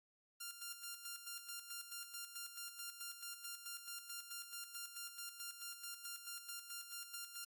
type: tone with tremolo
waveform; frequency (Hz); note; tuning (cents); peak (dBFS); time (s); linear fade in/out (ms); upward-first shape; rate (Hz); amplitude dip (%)
5% pulse; 1395; F6; -2; -34; 0.4-7.45; 10; square; 4.6; 60
effects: AAC 64 kbps